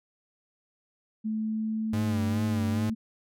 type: tone with pitch glide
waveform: sine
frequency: 217.8 to 222.5 Hz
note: A3 to A3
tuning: -17 to +20 cents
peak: -27 dBFS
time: 1.24-2.95 s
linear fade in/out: 20 ms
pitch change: +37 cents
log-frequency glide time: 1.36-2.59 s
type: tone with vibrato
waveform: 45% pulse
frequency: 101.3 Hz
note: G#2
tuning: 43 cents flat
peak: -28 dBFS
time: 1.93-2.9 s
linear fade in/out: 5 ms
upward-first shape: sine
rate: 2.4 Hz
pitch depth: 72 cents each way
effects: none